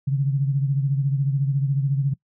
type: beating tone pair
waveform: sine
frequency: 137 / 151 Hz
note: C#3 / D3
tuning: -20 / +48 cents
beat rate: 14 Hz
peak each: -19 / -27 dBFS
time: 0.07-2.14 s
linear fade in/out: 10 ms
effects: noise-tail reverb RT60 0.1 s tail -22 dB re dry